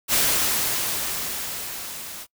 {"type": "noise with level ramp", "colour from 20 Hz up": "white", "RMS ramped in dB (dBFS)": [-19, -37], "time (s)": [0.08, 2.27], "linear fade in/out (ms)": 50, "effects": ["noise-tail reverb RT60 0.1 s tail -24 dB re dry"]}